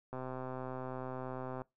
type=click train; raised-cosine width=1 ms; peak=-28 dBFS; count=193; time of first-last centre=0.13-1.618 s; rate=129 Hz; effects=noise-tail reverb RT60 0.2 s tail -23 dB re dry